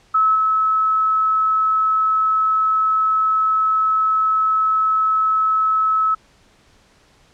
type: tone with level steps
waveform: sine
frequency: 1296 Hz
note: E6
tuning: 30 cents flat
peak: -12 / -14 dBFS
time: 0.14-6.15 s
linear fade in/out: 10 ms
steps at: 0.35 s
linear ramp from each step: 5 ms
effects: pink hiss -54 dBFS RMS until 7.33 s + low-pass 7000 Hz 12 dB/octave